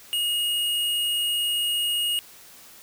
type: tone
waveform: square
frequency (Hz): 2869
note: F7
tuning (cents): +46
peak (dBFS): -23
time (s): 0.13-2.19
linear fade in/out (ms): 0
effects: white hiss -48 dBFS RMS until 2.82 s